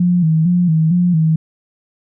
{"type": "tone with vibrato", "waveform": "sine", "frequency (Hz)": 168, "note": "E3", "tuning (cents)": 33, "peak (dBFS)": -10, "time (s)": [0, 1.36], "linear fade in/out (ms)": 5, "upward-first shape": "square", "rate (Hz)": 2.2, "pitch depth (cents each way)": 92, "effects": []}